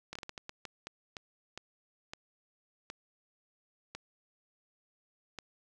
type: slowing click train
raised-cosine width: 0.2 ms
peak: -24 dBFS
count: 15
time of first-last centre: 0.13-5.387 s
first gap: 24 ms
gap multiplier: 1.37
effects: none